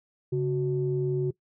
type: tone pair together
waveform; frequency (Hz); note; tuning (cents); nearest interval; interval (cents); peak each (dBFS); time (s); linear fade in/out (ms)
sine; 138.59 / 370; C#3 / F#4; 0 / 0; octave + perfect fourth; 1700; -26; 0.32-1.31; 10
effects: noise-tail reverb RT60 0.1 s tail -20 dB re dry + tanh soft clip ceiling -16 dBFS